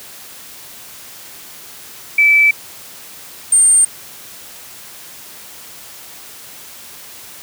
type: tone pair in turn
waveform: sine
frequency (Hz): 2313 / 8733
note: D7 / C#9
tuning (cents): -27 / -27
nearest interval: octave + major seventh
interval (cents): 2300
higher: second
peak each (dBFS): -7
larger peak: neither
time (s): 2.18-2.51 / 3.52-3.85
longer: neither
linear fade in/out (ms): 5
effects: white hiss -36 dBFS RMS until 7.42 s + high-pass 60 Hz 12 dB/octave